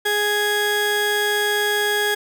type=tone pair together; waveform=30% pulse; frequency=415.3 / 1661.2 Hz; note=G#4 / G#6; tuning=0 / 0 cents; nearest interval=2 octaves; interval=2400 cents; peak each=-19 dBFS; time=0.05-2.15 s; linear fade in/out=10 ms; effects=none